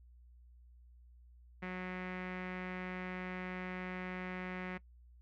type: tone with low-pass filter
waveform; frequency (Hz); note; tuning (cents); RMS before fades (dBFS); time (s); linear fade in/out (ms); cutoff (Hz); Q
sawtooth; 183.2; F#3; -17; -42; 1.62-4.78; 10; 2100; 3.7
effects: noise-tail reverb RT60 0.1 s tail -21 dB re dry + added 60 Hz sine -57 dBFS peak until 5.21 s